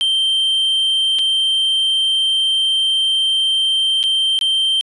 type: tone with dropouts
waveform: triangle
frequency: 3136 Hz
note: G7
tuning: in tune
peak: -12 dBFS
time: 0.01-4.81 s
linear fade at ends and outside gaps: 0 ms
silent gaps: 1.187-1.191 / 4.03-4.038 / 4.39-4.412 s
effects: resampled to 24000 Hz